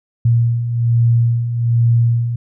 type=beating tone pair; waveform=sine; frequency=116.54 / 117.74 Hz; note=A#2 / A#2; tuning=0 / +18 cents; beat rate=1.2 Hz; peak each=-19 / -12 dBFS; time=0.25-2.36 s; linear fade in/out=5 ms; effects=none